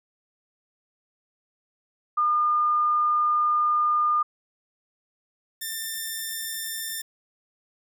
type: tone pair in turn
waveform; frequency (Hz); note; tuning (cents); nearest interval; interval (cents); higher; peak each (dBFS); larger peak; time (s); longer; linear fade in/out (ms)
sine / 5% pulse; 1212 / 1791.5; D#6 / A6; -46 / +31; perfect fifth; 677; second; -19; neither; 2.17-4.23 / 5.61-7.02; first; 10
effects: none